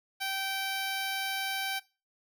10% pulse tone, 776 Hz, G5, 18 cents flat, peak -23 dBFS, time 0.2-1.8 s, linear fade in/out 20 ms, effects noise-tail reverb RT60 0.3 s tail -20 dB re dry

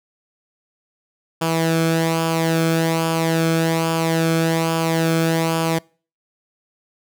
sawtooth tone with flanger, 163.6 Hz, E3, 13 cents flat, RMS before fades -19 dBFS, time 1.41-5.79 s, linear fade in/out 10 ms, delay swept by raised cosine 0.5 to 1.06 ms, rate 1.2 Hz, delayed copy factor -0.6, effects noise-tail reverb RT60 0.4 s tail -26 dB re dry

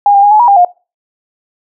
sine tone with pitch steps, 814 / 798 / 820 / 852 / 960 / 801 / 711 Hz, G#5 / G5 / G#5 / G#5 / B5 / G5 / F5, -35 / +31 / -22 / +44 / -49 / +37 / +31 cents, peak -3 dBFS, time 0.06-0.648 s, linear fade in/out 2 ms, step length 84 ms, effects noise-tail reverb RT60 0.3 s tail -21 dB re dry

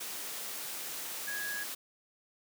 sine tone in noise, 1661.2 Hz, G#6, in tune, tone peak -36 dBFS, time 1.27-1.64 s, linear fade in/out 10 ms, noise white, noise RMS -40 dBFS, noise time 0-1.75 s, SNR +1 dB, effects high-pass 200 Hz 12 dB/octave

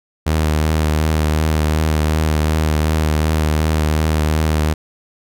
sawtooth tone with vibrato, 77.6 Hz, D#2, 4 cents flat, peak -10 dBFS, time 0.26-4.74 s, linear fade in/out 10 ms, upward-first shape triangle, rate 2.7 Hz, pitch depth 29 cents each way, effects none

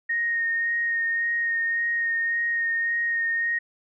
sine tone with vibrato, 1856 Hz, A#6, 8 cents flat, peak -22 dBFS, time 0.09-3.59 s, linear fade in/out 10 ms, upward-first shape sine, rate 1.8 Hz, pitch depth 14 cents each way, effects none

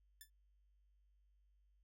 5% pulse tone with exponential decay, 1755 Hz, A6, 5 cents flat, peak -39 dBFS, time 0.21-0.3 s, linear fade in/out 2 ms, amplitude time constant 19 ms, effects added 50 Hz sine -70 dBFS peak until 1.83 s

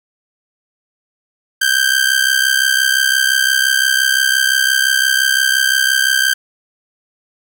sawtooth ring-modulated tone, 1568 Hz, G6, in tune, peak -5 dBFS, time 1.61-6.34 s, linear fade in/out 10 ms, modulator 32.9 Hz, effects none

